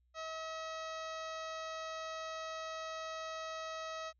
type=harmonic tone; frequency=641 Hz; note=E5; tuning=49 cents flat; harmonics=1 / 2 / 3 / 4 / 5 / 6 / 7 / 8 / 9 / 10; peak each=-44 / -44 / -51 / -54 / -57 / -53 / -58 / -59 / -62 / -58 dBFS; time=0.14-4.13 s; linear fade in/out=50 ms; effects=added 61 Hz sine -70 dBFS peak until 4.19 s